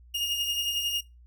40% pulse beating tone pair, 2844 / 2855 Hz, F7 / F7, +31 / +37 cents, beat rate 11 Hz, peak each -27 / -35 dBFS, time 0.14-1.01 s, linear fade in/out 10 ms, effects noise-tail reverb RT60 0.2 s tail -17 dB re dry + added 60 Hz sine -50 dBFS peak until 1.26 s

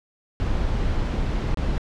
brown noise with dropouts, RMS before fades -23 dBFS, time 0.4-1.78 s, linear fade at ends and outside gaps 0 ms, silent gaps 1.545-1.573 s, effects low-pass 5000 Hz 12 dB/octave

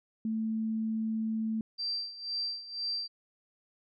sine tone, 221.1 Hz, A3, 9 cents sharp, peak -29 dBFS, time 0.25-1.61 s, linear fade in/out 2 ms
sine tone with tremolo, 4699 Hz, D8, in tune, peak -30 dBFS, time 1.78-3.08 s, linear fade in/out 20 ms, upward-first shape sine, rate 2 Hz, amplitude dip 80%
effects none

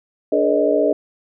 sine tone cluster, 293.2 / 424.1 / 483.1 / 570 / 624 Hz, D4 / G#4 / B4 / C#5 / D#5, -3 / +36 / -38 / +48 / +5 cents, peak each -21 / -19 / -22 / -23 / -18 dBFS, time 0.32-0.93 s, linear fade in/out 5 ms, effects none

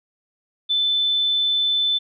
sine tone, 3520 Hz, A7, in tune, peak -17 dBFS, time 0.69-1.99 s, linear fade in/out 20 ms, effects none

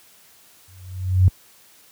sine tone with exponential growth, 92.5 Hz, F#2, in tune, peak -7 dBFS, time 0.68-1.28 s, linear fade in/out 0 ms, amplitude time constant 130 ms, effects white hiss -52 dBFS RMS until 1.91 s + high-pass 60 Hz 12 dB/octave

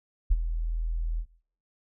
sine tone with ADSR envelope, 40.97 Hz, E1, 10 cents flat, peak -15 dBFS, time 0.3-1.26 s, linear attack 17 ms, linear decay 37 ms, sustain -11 dB, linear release 71 ms, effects noise-tail reverb RT60 0.6 s tail -21 dB re dry

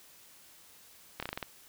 slowing click train, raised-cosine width 0.3 ms, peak -19 dBFS, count 7, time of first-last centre 1.2-1.428 s, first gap 26 ms, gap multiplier 1.15, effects white hiss -57 dBFS RMS until 1.68 s

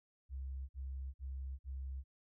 sine tone bursts, 66.6 Hz, C2, 31 cents sharp, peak -40 dBFS, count 4, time 0.29-2.04 s, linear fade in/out 50 ms, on 400 ms, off 50 ms, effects none

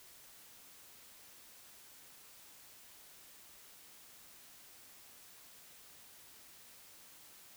silence, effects white hiss -58 dBFS RMS until 7.56 s

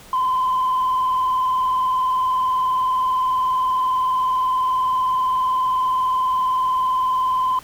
sine tone with vibrato, 1029 Hz, C6, 29 cents flat, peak -15 dBFS, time 0.13-7.59 s, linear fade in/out 2 ms, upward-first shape triangle, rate 20 Hz, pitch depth 59 cents each way, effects tanh soft clip ceiling -14 dBFS + pink hiss -44 dBFS RMS until 7.63 s

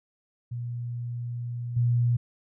sine tone with level steps, 120.1 Hz, B2, 48 cents flat, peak -30 / -20 dBFS, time 0.51-2.17 s, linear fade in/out 10 ms, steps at 1.76 s, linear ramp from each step 10 ms, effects none

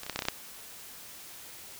clicks, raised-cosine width 0.2 ms, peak -21 / -22 / -15 / -29 / -13 / -12 / -15 / -17 / -8 dBFS, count 9, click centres 0.034 / 0.065 / 0.097 / 0.128 / 0.16 / 0.191 / 0.222 / 0.253 / 0.285 s, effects white hiss -47 dBFS RMS until 1.79 s

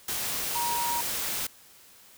sine tone in noise, 947 Hz, A#5, 27 cents sharp, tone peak -28 dBFS, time 0.55-1.01 s, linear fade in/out 5 ms, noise white, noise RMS -31 dBFS, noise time 0.08-1.47 s, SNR 0 dB, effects white hiss -54 dBFS RMS until 2.17 s

